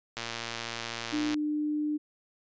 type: click train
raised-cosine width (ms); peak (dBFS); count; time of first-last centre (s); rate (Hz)
0.2; -17; 137; 0.17-1.342; 116
type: tone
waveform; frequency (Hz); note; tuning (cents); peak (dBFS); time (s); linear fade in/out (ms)
sine; 300; D4; +37; -27; 1.12-1.98; 20
effects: resampled to 16000 Hz